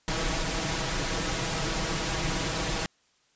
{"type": "noise with comb filter", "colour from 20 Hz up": "pink", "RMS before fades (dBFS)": -29, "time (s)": [0.08, 2.86], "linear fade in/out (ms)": 0, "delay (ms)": 6.2, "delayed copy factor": 0.7, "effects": ["white hiss -67 dBFS RMS until 3.35 s", "resampled to 16000 Hz"]}